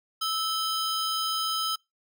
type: tone cluster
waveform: square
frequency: 1309 / 3117 / 5030 Hz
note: E6 / G7 / D#8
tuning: -13 / -11 / +18 cents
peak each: -30 / -32 / -33 dBFS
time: 0.21-1.76 s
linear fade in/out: 10 ms
effects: noise-tail reverb RT60 0.2 s tail -25 dB re dry